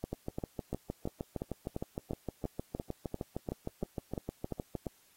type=two click trains; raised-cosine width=2 ms; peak=-22 / -22 dBFS; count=31 / 15; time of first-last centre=0.13-4.752 / 0.04-4.868 s; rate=6.49 / 2.9 Hz; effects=white hiss -66 dBFS RMS until 5.16 s + AAC 48 kbps